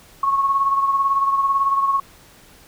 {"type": "beating tone pair", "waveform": "sine", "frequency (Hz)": [1098, 1116], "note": ["C#6", "C#6"], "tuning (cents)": [-17, 11], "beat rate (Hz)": 18, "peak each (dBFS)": [-16, -25], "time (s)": [0.23, 2], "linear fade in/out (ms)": 5, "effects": ["pink hiss -48 dBFS RMS until 2.67 s"]}